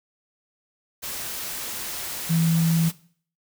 sine tone in noise, 164.81 Hz, E3, in tune, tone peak -18 dBFS, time 2.29-2.9 s, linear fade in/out 20 ms, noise white, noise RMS -32 dBFS, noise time 1.02-2.92 s, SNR +11 dB, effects noise-tail reverb RT60 0.5 s tail -18 dB re dry

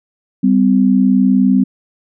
sine tone pair together, 196 / 255.9 Hz, G3 / C4, 0 / -38 cents, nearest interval perfect fourth, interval 462 cents, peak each -11 dBFS, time 0.43-1.64 s, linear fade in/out 10 ms, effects none

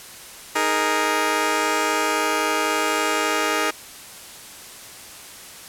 10% pulse chord, D# suspended fourth, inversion none, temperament just, 311.1 / 414.8 / 466.7 Hz, D#4 / G#4 / A#4, 0 / -2 / +2 cents, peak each -16 dBFS, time 0.55-3.71 s, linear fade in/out 10 ms, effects white hiss -40 dBFS RMS until 5.68 s + low-pass 12000 Hz 12 dB/octave

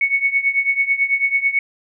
sine tone with tremolo, 2217 Hz, C#7, in tune, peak -11 dBFS, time 0.01-1.59 s, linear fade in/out 2 ms, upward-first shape triangle, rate 9.1 Hz, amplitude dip 90%, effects none

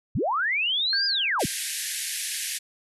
sine linear two-way sweep, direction up then down, 62.4 to 4978 to 62.4 Hz, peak -22 dBFS, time 0.15-1.46 s, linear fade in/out 5 ms, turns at 1.06 s
sine tone with exponential decay, 1596 Hz, G6, 31 cents sharp, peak -24 dBFS, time 0.93-1.81 s, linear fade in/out 1 ms, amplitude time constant 190 ms
white band-pass noise, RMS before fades -31 dBFS, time 1.39-2.59 s, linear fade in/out 20 ms, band 1600 to 12000 Hz, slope 96 dB/octave
effects none

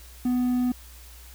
triangle tone with quantisation, 248.4 Hz, B3, 10 cents sharp, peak -19 dBFS, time 0.25-0.72 s, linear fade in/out 5 ms, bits 8, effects added 60 Hz sine -45 dBFS peak until 1.34 s + white hiss -50 dBFS RMS until 1.34 s

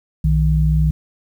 sine tone pair together, 61.73 / 155.56 Hz, B1 / D#3, 0 / 0 cents, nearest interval octave + major third, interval 1600 cents, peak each -15 dBFS, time 0.24-0.91 s, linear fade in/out 5 ms, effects 8-bit

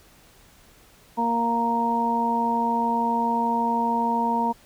harmonic tone, 233.1 Hz, A#3, in tune, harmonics 1 / 2 / 3 / 4, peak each -26 / -32 / -31 / -22 dBFS, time 1.17-4.53 s, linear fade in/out 20 ms, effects pink hiss -54 dBFS RMS until 4.65 s

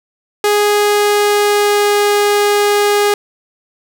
sawtooth tone with pitch glide, 414.4 to 411.5 Hz, G#4 to G#4, -4 to -16 cents, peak -6 dBFS, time 0.44-3.14 s, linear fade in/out 2 ms, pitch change -12 cents, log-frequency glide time 0.63-1.99 s, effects none

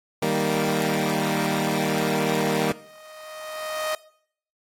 15% pulse chord, Eb major, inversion none, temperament equal, 155.56 / 196 / 233.1 Hz, Eb3 / G3 / Bb3, 0 / 0 / 0 cents, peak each -20 dBFS, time 0.22-2.72 s, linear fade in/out 5 ms
sawtooth tone with exponential growth, 622 Hz, D#5, 1 cent flat, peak -20 dBFS, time 2.11-3.95 s, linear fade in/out 2 ms, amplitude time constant 400 ms
effects noise-tail reverb RT60 0.6 s tail -18 dB re dry + AAC 48 kbps

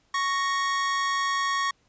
45% pulse tone pair together, 1108.7 / 1864.6 Hz, C#6 / A#6, 0 / 0 cents, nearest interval major sixth, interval 900 cents, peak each -25 / -29 dBFS, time 0.14-1.71 s, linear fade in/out 5 ms, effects pink hiss -66 dBFS RMS until 1.88 s + resampled to 16000 Hz

